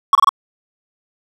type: tone bursts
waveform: triangle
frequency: 1114 Hz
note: C#6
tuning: 8 cents sharp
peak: -5 dBFS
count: 4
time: 0.13-0.292 s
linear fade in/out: 2 ms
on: 21 ms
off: 26 ms
effects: none